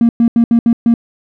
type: tone bursts at uneven times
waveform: triangle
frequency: 233.1 Hz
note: A#3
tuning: in tune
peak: -3 dBFS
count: 6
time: 0.01-0.09 / 0.2-0.28 / 0.36-0.44 / 0.51-0.59 / 0.66-0.73 / 0.86-0.94 s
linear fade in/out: 2 ms
effects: tanh soft clip ceiling -3 dBFS